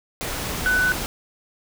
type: tone in noise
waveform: sine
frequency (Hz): 1495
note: F#6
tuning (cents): +17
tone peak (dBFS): -17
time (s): 0.66-0.92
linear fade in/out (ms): 0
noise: pink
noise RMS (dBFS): -28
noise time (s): 0.21-1.06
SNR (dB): +8
effects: none